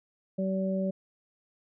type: harmonic tone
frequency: 190.8 Hz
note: G3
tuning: 47 cents flat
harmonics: 1 / 2 / 3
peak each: -28 / -38 / -32 dBFS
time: 0.38-0.91 s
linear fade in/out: 10 ms
effects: none